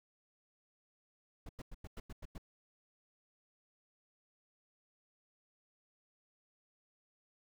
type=noise bursts; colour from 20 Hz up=brown; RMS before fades=-45 dBFS; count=8; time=1.46-2.381 s; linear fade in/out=5 ms; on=32 ms; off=95 ms; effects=none